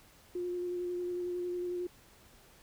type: tone with vibrato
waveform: sine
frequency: 355.3 Hz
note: F4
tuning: 30 cents sharp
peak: -33 dBFS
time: 0.35-1.87 s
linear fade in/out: 5 ms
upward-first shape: square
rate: 11 Hz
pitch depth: 11 cents each way
effects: pink hiss -60 dBFS RMS until 2.62 s